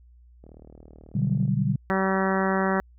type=click train; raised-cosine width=2 ms; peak=-34 dBFS; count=41; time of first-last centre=0.44-1.479 s; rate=38.5 Hz
type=chord; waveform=sine; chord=G major seventh; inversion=first; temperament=equal; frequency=123.47 / 146.83 / 185 / 196 Hz; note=B2 / D3 / F#3 / G3; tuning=0 / 0 / 0 / 0 cents; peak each=-26 / -25 / -29 / -27 dBFS; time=1.15-1.76 s; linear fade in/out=5 ms
type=harmonic tone; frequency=191.3 Hz; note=G3; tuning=42 cents flat; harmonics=1 / 2 / 3 / 4 / 5 / 6 / 7 / 8 / 9 / 10; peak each=-25 / -28 / -30 / -31 / -32 / -33 / -33 / -34 / -35 / -35 dBFS; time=1.9-2.8 s; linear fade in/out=0 ms
effects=added 60 Hz sine -50 dBFS peak until 2.98 s